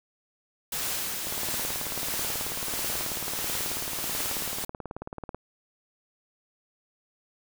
white noise with tremolo, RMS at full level -30 dBFS, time 0.72-4.65 s, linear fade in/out 5 ms, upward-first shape triangle, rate 1.5 Hz, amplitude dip 35%
click train, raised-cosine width 1 ms, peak -22 dBFS, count 76, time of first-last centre 1.27-5.346 s, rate 18.4 Hz
effects none

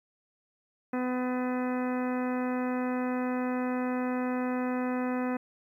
harmonic tone, 251.5 Hz, B3, 32 cents sharp, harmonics 1 / 2 / 3 / 4 / 5 / 6 / 7 / 8 / 10, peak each -29 / -35 / -39 / -41 / -43 / -45 / -46 / -47 / -49 dBFS, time 0.93-5.37 s, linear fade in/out 5 ms, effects 11-bit

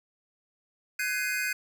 square chord, Ab dominant seventh, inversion third, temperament equal with one note detuned, 1516.3 / 1661.2 / 2093 / 2489 Hz, Gb6 / Ab6 / C7 / Eb7, +42 / 0 / 0 / 0 cents, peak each -33 / -36 / -36 / -33 dBFS, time 0.99-1.53 s, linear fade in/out 5 ms, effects none

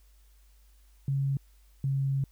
sine tone pair in turn, 137.5 / 136.55 Hz, C#3 / C#3, -14 / -26 cents, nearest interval unison, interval 12 cents, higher first, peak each -25 dBFS, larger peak neither, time 1.08-1.37 / 1.84-2.24 s, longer second, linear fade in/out 2 ms, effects added 50 Hz sine -56 dBFS peak until 2.31 s + white hiss -68 dBFS RMS until 2.31 s

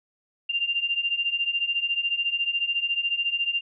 sine beating tone pair, 2779 / 2793 Hz, F7 / F7, -9 / -1 cents, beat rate 14 Hz, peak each -28 / -25 dBFS, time 0.49-3.61 s, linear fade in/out 10 ms, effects none

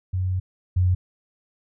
sine tone pair in turn, 92.5 / 90.96 Hz, F#2 / F#2, 0 / -29 cents, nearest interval unison, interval 29 cents, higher first, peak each -21 / -16 dBFS, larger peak second, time 0.13-0.4 / 0.76-0.95 s, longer first, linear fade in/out 10 ms, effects none

